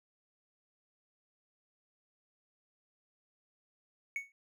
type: tone with exponential decay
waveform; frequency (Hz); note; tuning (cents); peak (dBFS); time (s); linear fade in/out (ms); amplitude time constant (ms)
triangle; 2221; C#7; +3; -29; 4.16-4.32; 1; 34
effects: none